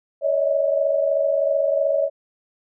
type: tone cluster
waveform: sine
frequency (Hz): 561 / 614 / 637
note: C#5 / D#5 / D#5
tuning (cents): +21 / -23 / +41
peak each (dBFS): -19 / -27 / -22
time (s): 0.21-2.1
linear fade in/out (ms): 50
effects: none